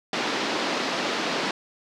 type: band-pass noise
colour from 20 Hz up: pink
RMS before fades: -27 dBFS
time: 0.13-1.51 s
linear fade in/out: 2 ms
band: 230 to 5200 Hz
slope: 24 dB/octave
effects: none